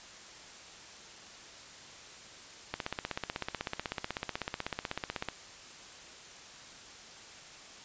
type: click train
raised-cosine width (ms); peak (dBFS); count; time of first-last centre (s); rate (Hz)
0.3; -17; 42; 2.74-5.287; 16.1
effects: white hiss -50 dBFS RMS until 7.84 s + resampled to 16000 Hz